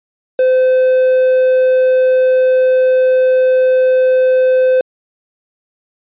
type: tone with quantisation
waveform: triangle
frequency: 514 Hz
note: C5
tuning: 31 cents flat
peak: -6 dBFS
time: 0.39-4.81 s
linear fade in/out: 2 ms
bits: 5
effects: resampled to 8000 Hz